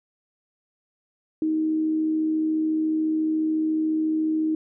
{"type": "tone with amplitude modulation", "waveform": "sine", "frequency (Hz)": 314.1, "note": "D#4", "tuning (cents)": 16, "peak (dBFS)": -19, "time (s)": [1.42, 4.55], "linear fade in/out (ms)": 2, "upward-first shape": "sine", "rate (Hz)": 74.1, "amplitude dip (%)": 30, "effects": []}